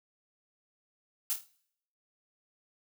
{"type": "noise with echo", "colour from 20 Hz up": "blue", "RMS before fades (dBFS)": -30, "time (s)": [1.3, 1.33], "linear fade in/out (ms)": 0, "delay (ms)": 27, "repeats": 5, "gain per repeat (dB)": -7, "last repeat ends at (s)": 1.465, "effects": ["noise-tail reverb RT60 0.7 s tail -22 dB re dry"]}